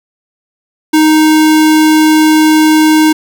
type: tone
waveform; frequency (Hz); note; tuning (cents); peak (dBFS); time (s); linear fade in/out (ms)
square; 311.1; D#4; 0; -5; 0.93-3.13; 10
effects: 7-bit